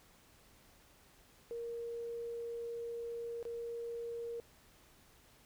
sine tone with dropouts, 468 Hz, A#4, 7 cents sharp, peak -39 dBFS, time 1.51-4.4 s, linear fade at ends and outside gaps 0 ms, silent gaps 3.428-3.452 s, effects pink hiss -64 dBFS RMS until 5.45 s

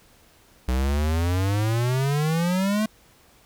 square exponential sweep, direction up, 61.74 to 220 Hz, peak -21 dBFS, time 0.68-2.86 s, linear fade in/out 5 ms, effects pink hiss -56 dBFS RMS until 3.45 s

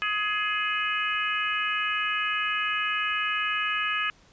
harmonic tone, 420 Hz, G#4, 19 cents sharp, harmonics 3 / 4 / 5 / 6 / 7, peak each -30 / -30 / -35 / -30 / -33 dBFS, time 0.02-4.1 s, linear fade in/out 0 ms, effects pink hiss -58 dBFS RMS until 4.32 s + resampled to 16000 Hz

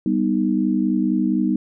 sine chord, G augmented, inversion none, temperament equal, 196 / 246.9 / 311.1 Hz, G3 / B3 / D#4, 0 / 0 / 0 cents, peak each -21 dBFS, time 0.06-1.56 s, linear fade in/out 2 ms, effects none

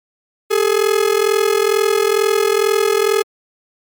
45% pulse ring-modulated tone, 421.7 Hz, G#4, 26 cents sharp, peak -10 dBFS, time 0.5-3.23 s, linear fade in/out 20 ms, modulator 21.1 Hz, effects Opus 48 kbps

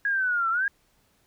sine linear two-way sweep, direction down then up, 1661 to 1318.5 to 1661 Hz, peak -22 dBFS, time 0.05-0.68 s, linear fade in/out 2 ms, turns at 0.5 s, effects pink hiss -66 dBFS RMS until 1.26 s

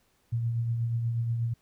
sine tone with tremolo, 116.54 Hz, A#2, in tune, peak -24 dBFS, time 0.32-1.54 s, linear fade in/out 10 ms, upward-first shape triangle, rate 8.3 Hz, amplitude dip 40%, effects pink hiss -69 dBFS RMS until 1.61 s

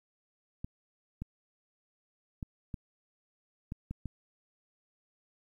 clicks, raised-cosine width 5 ms, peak -25 dBFS, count 7, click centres 0.645 / 1.22 / 2.428 / 2.742 / 3.721 / 3.91 / 4.057 s, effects 11-bit

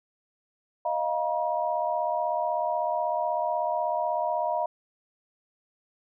sine chord, Eb suspended second, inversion none, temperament equal with one note detuned, 622.3 / 698.5 / 955.2 Hz, Eb5 / F5 / Bb5, 0 / 0 / +42 cents, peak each -29 / -29 / -29 dBFS, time 0.85-4.66 s, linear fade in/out 5 ms, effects none

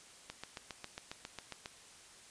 click train, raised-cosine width 0.2 ms, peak -25 dBFS, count 11, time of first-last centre 0.3-1.659 s, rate 7.36 Hz, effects white hiss -57 dBFS RMS until 2.3 s + resampled to 22050 Hz

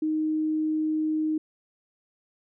sine tone, 311.1 Hz, D#4, in tune, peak -23 dBFS, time 0.02-1.38 s, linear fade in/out 5 ms, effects none

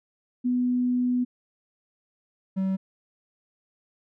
sine / triangle tone pair in turn, 248 / 190.88 Hz, B3 / G3, +7 / -46 cents, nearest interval perfect fourth, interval 453 cents, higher first, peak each -21 dBFS, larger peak neither, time 0.44-1.25 / 2.56-2.77 s, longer first, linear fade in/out 20 ms, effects none

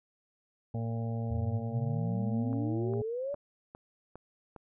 harmonic tone, 114.6 Hz, A#2, 29 cents flat, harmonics 1 / 2 / 4 / 5 / 6 / 7, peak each -32 / -38 / -44 / -46 / -48 / -49 dBFS, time 0.74-3.02 s, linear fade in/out 5 ms
sine exponential sweep, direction up, 80.7 to 587.3 Hz, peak -32 dBFS, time 1.3-3.35 s, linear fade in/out 10 ms
click train, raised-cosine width 1 ms, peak -32 dBFS, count 6, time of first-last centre 2.53-4.563 s, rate 2.46 Hz
effects none

